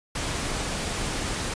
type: noise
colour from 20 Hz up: pink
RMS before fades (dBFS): -29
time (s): 0.15-1.54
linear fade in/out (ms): 5
effects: resampled to 22050 Hz